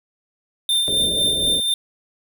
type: tone with tremolo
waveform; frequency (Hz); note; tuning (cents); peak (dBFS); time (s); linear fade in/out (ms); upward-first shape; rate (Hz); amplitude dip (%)
square; 3593; A7; +36; -16; 0.69-1.74; 2; sine; 4; 40
type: low-pass noise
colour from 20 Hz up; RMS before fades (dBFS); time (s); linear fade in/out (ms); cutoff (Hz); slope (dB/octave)
white; -30; 0.88-1.6; 0; 620; 96
effects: none